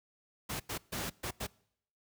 pink noise bursts at uneven times, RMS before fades -37 dBFS, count 5, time 0.49-0.6 / 0.69-0.78 / 0.92-1.1 / 1.23-1.31 / 1.4-1.47 s, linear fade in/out 10 ms, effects noise-tail reverb RT60 0.7 s tail -24 dB re dry + high-pass 60 Hz 12 dB/octave

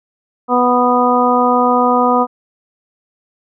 harmonic tone, 246.9 Hz, B3, in tune, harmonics 1 / 2 / 3 / 4 / 5, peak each -16 / -16 / -16 / -16 / -16 dBFS, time 0.48-2.27 s, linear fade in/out 50 ms, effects none

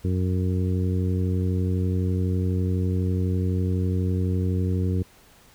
harmonic tone, 92 Hz, F#2, 9 cents flat, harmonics 1 / 2 / 3 / 4 / 5, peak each -22 / -28 / -32 / -34 / -36 dBFS, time 0.04-5.03 s, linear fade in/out 10 ms, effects pink hiss -54 dBFS RMS until 5.54 s

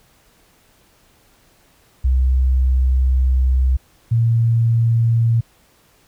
sine tone pair in turn, 64.4 / 115.41 Hz, C2 / A#2, -27 / -17 cents, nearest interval minor seventh, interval 1010 cents, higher second, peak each -12 dBFS, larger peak neither, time 2.04-3.77 / 4.11-5.41 s, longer first, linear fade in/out 10 ms, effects pink hiss -55 dBFS RMS until 6.07 s

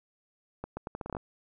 accelerating click train, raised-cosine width 1 ms, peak -22 dBFS, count 10, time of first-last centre 0.64-1.168 s, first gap 130 ms, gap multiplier 0.78, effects none

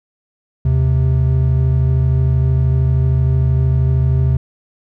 triangle tone pair together, 77.78 / 130.81 Hz, D#2 / C3, 0 / 0 cents, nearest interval major sixth, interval 900 cents, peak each -13 / -11 dBFS, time 0.65-4.37 s, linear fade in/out 5 ms, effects none

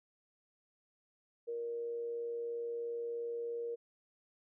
sine tone with amplitude modulation, 470 Hz, A#4, 14 cents sharp, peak -35 dBFS, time 1.47-3.76 s, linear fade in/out 20 ms, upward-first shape sine, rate 123 Hz, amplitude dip 30%, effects none

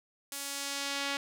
sawtooth tone with band-pass filter sweep, 279.9 Hz, C#4, 17 cents sharp, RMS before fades -36 dBFS, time 0.32-1.17 s, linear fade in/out 2 ms, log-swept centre 11000 to 3000 Hz, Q 0.78, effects none

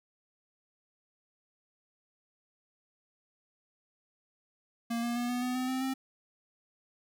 square tone with pitch steps, 233.1 / 237.3 / 241.6 / 246 / 250.4 / 254.9 / 259.5 / 264.2 Hz, A#3 / A#3 / B3 / B3 / B3 / C4 / C4 / C4, 0 / +31 / -38 / -7 / +24 / -45 / -14 / +17 cents, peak -31 dBFS, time 4.9-5.94 s, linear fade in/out 10 ms, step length 130 ms, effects none

